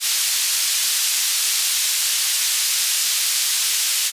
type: band-pass noise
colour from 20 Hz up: pink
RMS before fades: -20 dBFS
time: 0-4.12 s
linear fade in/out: 50 ms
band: 3800 to 12000 Hz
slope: 12 dB/octave
effects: resampled to 32000 Hz